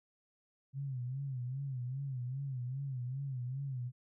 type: tone with vibrato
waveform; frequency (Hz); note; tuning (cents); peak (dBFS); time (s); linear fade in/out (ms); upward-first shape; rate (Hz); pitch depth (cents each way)
sine; 131; C3; +2; -36; 0.73-3.92; 50; sine; 2.5; 120
effects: none